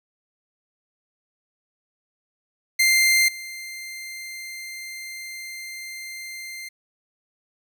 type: tone with level steps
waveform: sawtooth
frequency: 2093 Hz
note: C7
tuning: in tune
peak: -12 / -30 dBFS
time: 2.79-6.69 s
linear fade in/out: 10 ms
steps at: 3.28 s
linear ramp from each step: 5 ms
effects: none